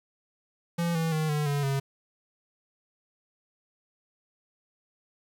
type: tone with pitch steps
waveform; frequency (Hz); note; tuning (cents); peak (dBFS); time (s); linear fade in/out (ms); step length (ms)
square; 170.4 / 163.18 / 156.26 / 149.63 / 143.29 / 137.21; F3 / E3 / D#3 / D3 / D3 / C#3; -42 / -17 / +8 / +33 / -42 / -17; -26; 0.78-1.8; 10; 170
effects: 9-bit